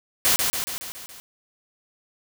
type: noise with echo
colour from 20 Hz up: white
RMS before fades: -19 dBFS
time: 0.25-0.36 s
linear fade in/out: 0 ms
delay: 140 ms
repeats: 6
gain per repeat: -4 dB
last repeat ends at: 1.2 s
effects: none